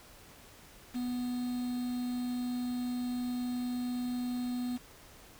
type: tone with quantisation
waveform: triangle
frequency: 246.9 Hz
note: B3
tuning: in tune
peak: -30 dBFS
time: 0.94-4.78 s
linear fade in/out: 20 ms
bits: 8
effects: pink hiss -55 dBFS RMS until 5.39 s